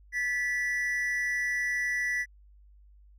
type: tone pair together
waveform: triangle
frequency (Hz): 1730 / 1962.2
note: A6 / B6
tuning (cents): -30 / -12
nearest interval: major second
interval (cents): 218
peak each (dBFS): -33 / -26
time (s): 0.12-2.26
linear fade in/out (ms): 50
effects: added 50 Hz sine -53 dBFS peak until 3.18 s